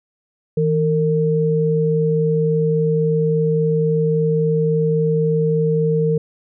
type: tone pair together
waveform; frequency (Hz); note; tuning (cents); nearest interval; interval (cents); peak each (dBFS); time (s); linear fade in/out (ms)
sine; 160.3 / 455.9; E3 / A#4; -48 / -39; octave + tritone; 1809; -17; 0.57-6.18; 5
effects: none